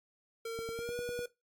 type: tone with pitch glide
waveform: square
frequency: 456.8 to 484 Hz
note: A#4 to B4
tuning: -35 to -35 cents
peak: -37 dBFS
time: 0.45-1.26 s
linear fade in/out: 5 ms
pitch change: +100 cents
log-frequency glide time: 0.72-0.96 s
type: click train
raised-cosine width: 2 ms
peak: -30 dBFS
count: 7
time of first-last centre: 0.59-1.191 s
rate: 9.98 Hz
effects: noise-tail reverb RT60 0.2 s tail -18 dB re dry + AAC 64 kbps